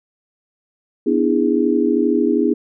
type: chord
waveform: sine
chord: E dominant seventh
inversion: second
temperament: just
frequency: 247.2 / 296.7 / 329.6 / 412 Hz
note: B3 / D4 / E4 / G#4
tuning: +2 / +18 / 0 / -14 cents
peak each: -19 dBFS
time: 1.06-2.54 s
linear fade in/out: 10 ms
effects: none